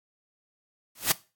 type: noise with exponential growth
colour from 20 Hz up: white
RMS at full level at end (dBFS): -17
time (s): 0.95-1.12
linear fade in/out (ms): 5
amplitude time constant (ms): 36
effects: noise-tail reverb RT60 0.3 s tail -19 dB re dry + AAC 64 kbps